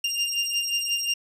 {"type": "beating tone pair", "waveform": "25% pulse", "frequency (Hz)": [2794, 2799.6], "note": ["F7", "F7"], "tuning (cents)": [0, 4], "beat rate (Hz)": 5.6, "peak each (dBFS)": [-23, -23], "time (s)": [0.04, 1.14], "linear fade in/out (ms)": 5, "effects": ["resampled to 32000 Hz"]}